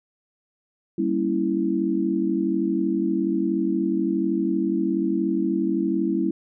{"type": "chord", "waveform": "sine", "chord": "G diminished seventh", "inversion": "none", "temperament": "equal", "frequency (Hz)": [196, 233.1, 277.2, 329.6], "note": ["G3", "Bb3", "Db4", "Fb4"], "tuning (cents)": [0, 0, 0, 0], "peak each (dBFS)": [-26, -29, -27, -23], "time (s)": [0.98, 6.31], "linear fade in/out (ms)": 5, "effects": []}